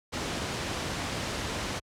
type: noise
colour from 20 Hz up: pink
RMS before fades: -32 dBFS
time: 0.12-1.8 s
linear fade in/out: 20 ms
effects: high-pass 60 Hz 12 dB/octave + low-pass 7000 Hz 12 dB/octave